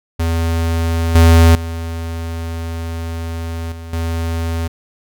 square tone with level steps, 82.8 Hz, E2, 8 cents sharp, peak -15 / -6 / -22 / -29 / -18 dBFS, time 0.19-4.68 s, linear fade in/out 10 ms, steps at 1.15 / 1.55 / 3.72 / 3.93 s, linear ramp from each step 2 ms, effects none

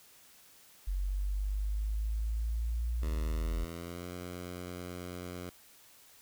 sine linear two-way sweep, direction up then down, 46.25 to 59.5 to 46.25 Hz, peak -30 dBFS, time 0.87-3.65 s, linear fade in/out 10 ms, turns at 3.07 s
10% pulse tone with pitch glide, 78.5 to 89.14 Hz, D#2 to F2, +16 to +36 cents, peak -32 dBFS, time 3.02-5.5 s, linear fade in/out 5 ms, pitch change +220 cents, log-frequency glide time 3.24-4.11 s
effects white hiss -59 dBFS RMS until 6.21 s

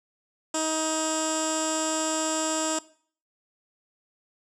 15% pulse tone with low-pass filter, 315.7 Hz, D#4, 25 cents sharp, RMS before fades -27 dBFS, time 0.54-2.79 s, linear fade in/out 5 ms, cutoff 7700 Hz, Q 7.6, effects noise-tail reverb RT60 0.5 s tail -19 dB re dry

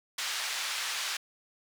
white band-pass noise, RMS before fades -34 dBFS, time 0.18-1.17 s, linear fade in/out 5 ms, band 1100 to 5100 Hz, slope 12 dB/octave, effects none

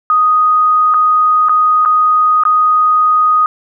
sine tone with dropouts, 1245 Hz, D#6, 1 cent sharp, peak -7 dBFS, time 0.1-3.46 s, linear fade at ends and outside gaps 1 ms, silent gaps 0.939-0.943 / 1.486-1.494 / 1.851-1.858 / 2.436-2.452 s, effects none

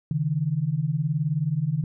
sine beating tone pair, 138.59 / 157.59 Hz, C#3 / D#3, 0 / +22 cents, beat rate 19 Hz, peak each -26 / -24 dBFS, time 0.11-1.84 s, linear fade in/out 2 ms, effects none

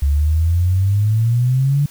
sine exponential sweep, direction up, 69 to 146.83 Hz, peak -12 dBFS, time 0.02-1.86 s, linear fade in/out 5 ms, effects white hiss -44 dBFS RMS until 1.9 s

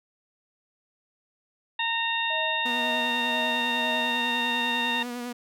harmonic tone, 920 Hz, A#5, 23 cents flat, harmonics 1 / 2 / 3 / 4, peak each -30 / -30 / -30 / -30 dBFS, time 1.79-5.03 s, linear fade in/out 5 ms
sine tone with tremolo, 633 Hz, D#5, 30 cents sharp, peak -31 dBFS, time 2.3-4.17 s, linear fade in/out 5 ms, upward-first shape sine, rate 2 Hz, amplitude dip 85%
sawtooth tone with vibrato, 243 Hz, B3, 28 cents flat, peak -28 dBFS, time 2.65-5.33 s, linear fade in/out 10 ms, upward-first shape triangle, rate 10 Hz, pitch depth 35 cents each way
effects none

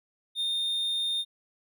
triangle tone, 3647 Hz, A#7, 39 cents flat, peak -25 dBFS, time 0.35-1.25 s, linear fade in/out 50 ms, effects none

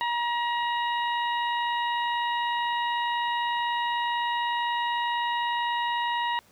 harmonic tone, 951 Hz, A#5, 34 cents sharp, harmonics 1 / 2 / 3 / 4, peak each -26 / -32 / -36 / -38 dBFS, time 0.01-6.39 s, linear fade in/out 0 ms, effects pink hiss -59 dBFS RMS until 6.51 s + high-pass 80 Hz 12 dB/octave

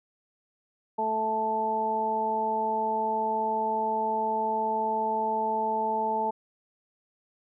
harmonic tone, 219.3 Hz, A3, 6 cents flat, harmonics 1 / 2 / 3 / 4, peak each -37 / -33 / -34 / -26 dBFS, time 0.98-6.31 s, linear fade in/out 10 ms, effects none

